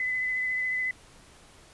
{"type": "tone with vibrato", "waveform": "sine", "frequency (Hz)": 2016, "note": "B6", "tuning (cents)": 35, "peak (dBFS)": -26, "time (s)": [0, 0.91], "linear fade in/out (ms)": 2, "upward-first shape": "triangle", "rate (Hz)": 14, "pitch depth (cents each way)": 17, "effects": ["pink hiss -54 dBFS RMS until 1.73 s", "resampled to 24000 Hz"]}